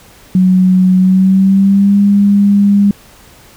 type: tone with pitch glide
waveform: sine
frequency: 185 to 201.7 Hz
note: F#3 to G3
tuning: 0 to +50 cents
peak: -5 dBFS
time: 0.35-2.91 s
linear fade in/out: 2 ms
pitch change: +150 cents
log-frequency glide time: 0.97-1.99 s
effects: pink hiss -41 dBFS RMS until 3.56 s